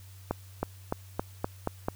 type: accelerating click train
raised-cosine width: 1 ms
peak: -14 dBFS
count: 7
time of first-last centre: 0.31-1.885 s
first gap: 320 ms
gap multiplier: 0.92
effects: added 95 Hz sine -47 dBFS peak until 1.95 s + white hiss -57 dBFS RMS until 1.95 s